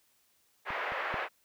white band-pass noise, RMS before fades -35 dBFS, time 0.65-1.29 s, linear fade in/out 50 ms, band 480 to 2100 Hz, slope 24 dB/octave
clicks, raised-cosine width 3 ms, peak -32 / -35 / -27 dBFS, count 3, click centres 0.705 / 0.921 / 1.142 s
effects white hiss -70 dBFS RMS until 1.44 s

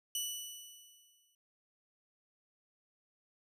15% pulse tone with exponential decay, 2962 Hz, F#7, 1 cent sharp, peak -26 dBFS, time 0.15-1.35 s, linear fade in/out 2 ms, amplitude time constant 260 ms, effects none

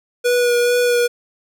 square tone with vibrato, 485.1 Hz, B4, 31 cents flat, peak -14 dBFS, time 0.24-1.08 s, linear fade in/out 20 ms, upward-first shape sine, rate 2.3 Hz, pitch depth 16 cents each way, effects none

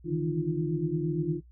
sine tone cluster, 143.1 / 154.2 / 162.9 / 305.6 / 346.4 Hz, D3 / D#3 / E3 / D#4 / F4, -45 / -15 / -20 / -31 / -14 cents, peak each -36 / -31 / -33 / -35 / -31 dBFS, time 0.04-1.41 s, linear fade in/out 50 ms, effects noise-tail reverb RT60 0.1 s tail -17 dB re dry + added 60 Hz sine -51 dBFS peak until 1.51 s

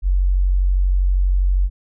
sine tone, 46.25 Hz, F#1, in tune, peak -13 dBFS, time 0.02-1.7 s, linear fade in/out 50 ms, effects none

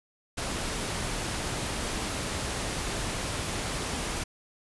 pink noise, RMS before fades -32 dBFS, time 0.37-4.24 s, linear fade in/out 10 ms, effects resampled to 24000 Hz

